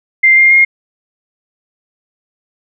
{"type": "tone with pitch steps", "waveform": "sine", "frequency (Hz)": [2093, 2114, 2135], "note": ["C7", "C7", "C7"], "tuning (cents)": [0, 17, 34], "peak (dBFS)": -4, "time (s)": [0.23, 0.65], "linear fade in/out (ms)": 10, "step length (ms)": 140, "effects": []}